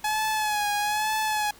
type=tone with vibrato; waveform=sawtooth; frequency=846 Hz; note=G#5; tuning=32 cents sharp; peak=-20 dBFS; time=0.04-1.51 s; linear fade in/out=5 ms; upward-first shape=sine; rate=1.1 Hz; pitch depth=45 cents each way; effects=pink hiss -51 dBFS RMS until 1.59 s